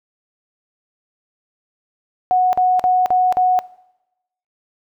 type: tone bursts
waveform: sine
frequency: 735 Hz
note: F#5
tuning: 12 cents flat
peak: -11 dBFS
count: 5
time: 2.31-3.59 s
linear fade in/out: 0 ms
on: 220 ms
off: 45 ms
effects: noise-tail reverb RT60 0.9 s tail -21 dB re dry